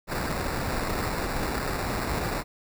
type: noise with sample-and-hold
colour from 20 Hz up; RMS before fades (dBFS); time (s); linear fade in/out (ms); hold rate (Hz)
pink; -29; 0.07-2.44; 50; 3150
effects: none